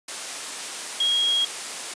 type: tone in noise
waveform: sine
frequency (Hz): 3279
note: G#7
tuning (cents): -23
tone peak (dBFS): -19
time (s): 1-1.45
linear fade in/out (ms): 5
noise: white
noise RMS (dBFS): -32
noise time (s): 0.08-1.94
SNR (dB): +10
effects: high-pass 300 Hz 12 dB/octave + resampled to 22050 Hz